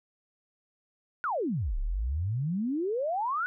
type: exponential two-way sweep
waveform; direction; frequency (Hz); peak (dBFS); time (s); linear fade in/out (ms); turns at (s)
sine; down then up; 1503 to 32.16 to 1503; -27; 1.24-3.46; 0; 1.78
effects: none